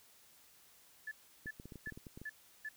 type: tone bursts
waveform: sine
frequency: 1732 Hz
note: A6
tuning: 28 cents flat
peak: -40 dBFS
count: 5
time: 1.07-2.69 s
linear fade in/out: 5 ms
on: 44 ms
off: 350 ms
type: clicks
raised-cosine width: 3 ms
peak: -36 dBFS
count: 11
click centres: 1.459 / 1.599 / 1.656 / 1.722 / 1.757 / 1.873 / 1.923 / 1.975 / 2.068 / 2.175 / 2.216 s
effects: white hiss -64 dBFS RMS until 2.76 s